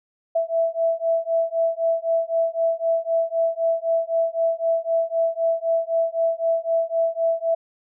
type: beating tone pair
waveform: sine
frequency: 659.3 / 663.2 Hz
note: E5 / E5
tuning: 0 / +10 cents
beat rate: 3.9 Hz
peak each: -22 dBFS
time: 0.35-7.55 s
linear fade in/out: 10 ms
effects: none